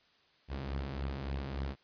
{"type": "beating tone pair", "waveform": "sawtooth", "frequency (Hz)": [65.41, 68.91], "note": ["C2", "C#2"], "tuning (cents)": [0, -10], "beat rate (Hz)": 3.5, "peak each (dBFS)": [-37, -33], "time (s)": [0.48, 1.76], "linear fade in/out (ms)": 50, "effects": ["white hiss -67 dBFS RMS until 1.83 s", "resampled to 11025 Hz"]}